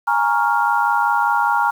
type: chord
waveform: sine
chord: Bb minor seventh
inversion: third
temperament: equal with one note detuned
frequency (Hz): 827.3 / 932.3 / 1108.7 / 1396.9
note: Ab5 / Bb5 / Db6 / F6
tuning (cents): -7 / 0 / 0 / 0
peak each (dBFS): -20 / -18 / -24 / -20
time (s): 0.07-1.71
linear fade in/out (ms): 10
effects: 7-bit